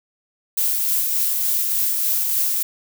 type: noise with tremolo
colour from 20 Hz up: violet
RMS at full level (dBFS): -19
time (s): 0.57-2.63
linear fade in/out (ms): 5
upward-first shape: triangle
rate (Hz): 3.4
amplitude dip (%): 30
effects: none